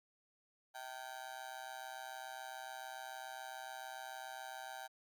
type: tone with amplitude modulation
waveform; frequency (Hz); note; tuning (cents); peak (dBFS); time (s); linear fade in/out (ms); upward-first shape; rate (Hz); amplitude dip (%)
30% pulse; 776; G5; -18; -39; 0.74-4.88; 20; sine; 127; 100
effects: Opus 48 kbps